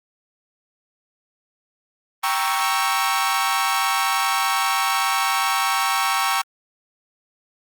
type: chord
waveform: sawtooth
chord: G diminished seventh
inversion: none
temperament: equal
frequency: 784 / 932.3 / 1108.7 / 1318.5 Hz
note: G5 / Bb5 / Db6 / Fb6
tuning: 0 / 0 / 0 / 0 cents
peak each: -21 / -22 / -19 / -22 dBFS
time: 2.23-6.42 s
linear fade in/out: 10 ms
effects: Opus 24 kbps